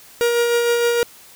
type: tone with tremolo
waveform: 45% pulse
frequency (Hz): 473.7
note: A#4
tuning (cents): +28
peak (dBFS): -14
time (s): 0.21-1.03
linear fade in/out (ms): 0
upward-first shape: sine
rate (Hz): 6.5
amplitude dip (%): 30
effects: white hiss -45 dBFS RMS until 1.35 s